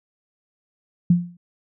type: tone with exponential decay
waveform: sine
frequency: 174.6 Hz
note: F3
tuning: in tune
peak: -9 dBFS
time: 1.1-1.37 s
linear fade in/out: 5 ms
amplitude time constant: 57 ms
effects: none